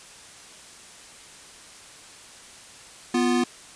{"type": "tone pair together", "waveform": "square", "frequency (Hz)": [246.2, 349.2], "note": ["B3", "F4"], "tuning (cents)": [-5, 0], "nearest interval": "tritone", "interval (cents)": 605, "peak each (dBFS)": [-22, -25], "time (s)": [3.14, 3.44], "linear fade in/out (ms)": 5, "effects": ["white hiss -46 dBFS RMS until 3.75 s", "resampled to 22050 Hz"]}